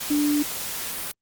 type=tone in noise; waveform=sine; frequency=293.7 Hz; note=D4; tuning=in tune; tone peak=-19 dBFS; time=0.1-0.43 s; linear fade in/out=10 ms; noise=white; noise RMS=-31 dBFS; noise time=0-1.12 s; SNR=+9 dB; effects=Opus 48 kbps